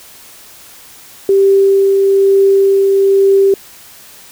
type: tone with tremolo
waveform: sine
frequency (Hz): 392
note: G4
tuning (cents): 0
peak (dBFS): -5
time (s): 1.29-3.54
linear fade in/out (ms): 2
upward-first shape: triangle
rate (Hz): 1.1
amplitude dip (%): 25
effects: white hiss -38 dBFS RMS until 4.31 s